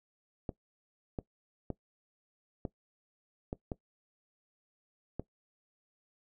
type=clicks; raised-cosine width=2 ms; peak=-22 dBFS; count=7; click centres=0.492 / 1.188 / 1.703 / 2.652 / 3.529 / 3.718 / 5.196 s; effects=noise-tail reverb RT60 0.1 s tail -19 dB re dry